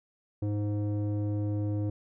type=tone with low-pass filter; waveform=square; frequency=103.83 Hz; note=G#2; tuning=in tune; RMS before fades=-30 dBFS; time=0.42-1.9 s; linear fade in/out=5 ms; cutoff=410 Hz; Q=1.8; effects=none